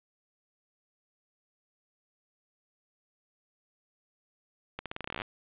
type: accelerating click train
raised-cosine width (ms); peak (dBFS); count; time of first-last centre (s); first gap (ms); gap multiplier
0.3; -19; 16; 4.79-5.219; 67; 0.86
effects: resampled to 8000 Hz + 9-bit